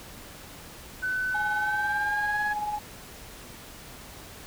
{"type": "tone with pitch glide", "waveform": "sine", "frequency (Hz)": [1509, 1674.3], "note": ["F#6", "G#6"], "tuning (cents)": [34, 14], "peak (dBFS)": -25, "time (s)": [1.02, 2.54], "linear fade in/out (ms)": 20, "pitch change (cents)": 180, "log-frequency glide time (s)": [1.55, 2.4]}
{"type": "tone with tremolo", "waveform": "sine", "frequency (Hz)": 838, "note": "G#5", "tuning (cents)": 15, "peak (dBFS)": -25, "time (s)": [1.34, 2.79], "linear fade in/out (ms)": 10, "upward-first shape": "sine", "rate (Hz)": 18, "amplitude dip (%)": 50}
{"effects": ["tanh soft clip ceiling -20 dBFS", "pink hiss -45 dBFS RMS until 4.46 s"]}